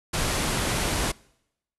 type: low-pass noise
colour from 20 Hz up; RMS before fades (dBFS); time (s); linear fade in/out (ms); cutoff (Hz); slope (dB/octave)
pink; -26; 0.13-1.12; 10; 12000; 96
effects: noise-tail reverb RT60 0.8 s tail -24 dB re dry